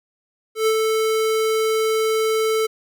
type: tone with ADSR envelope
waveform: square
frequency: 440 Hz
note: A4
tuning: in tune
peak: -15 dBFS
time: 0.55-2.67 s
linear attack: 120 ms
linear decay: 66 ms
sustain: -3 dB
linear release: 14 ms
effects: none